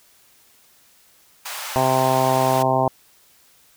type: high-pass noise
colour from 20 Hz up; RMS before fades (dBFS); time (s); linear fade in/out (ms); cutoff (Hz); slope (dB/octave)
pink; -31; 1.45-2.63; 10; 750; 24
type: harmonic tone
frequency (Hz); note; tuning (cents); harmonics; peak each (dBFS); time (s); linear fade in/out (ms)
130.81; C3; 0; 1 / 2 / 3 / 4 / 5 / 6 / 7 / 8; -25 / -27 / -27 / -27 / -21 / -22 / -23 / -27; 1.76-2.88; 0
effects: white hiss -55 dBFS RMS until 3.76 s